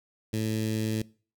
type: tone with notch filter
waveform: 15% pulse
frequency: 109.6 Hz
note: A2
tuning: 6 cents flat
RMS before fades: -29 dBFS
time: 0.33-1.02 s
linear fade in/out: 5 ms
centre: 1100 Hz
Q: 0.52
effects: noise-tail reverb RT60 0.4 s tail -22 dB re dry